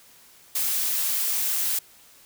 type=noise; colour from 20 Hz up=blue; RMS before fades=-25 dBFS; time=0.55-1.79 s; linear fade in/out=5 ms; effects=white hiss -53 dBFS RMS until 2.25 s